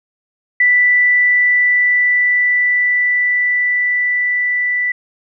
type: tone with level ramp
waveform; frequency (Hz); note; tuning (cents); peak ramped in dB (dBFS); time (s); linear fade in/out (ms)
sine; 1975.5; B6; 0; -8 to -14; 0.6-4.92; 5
effects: none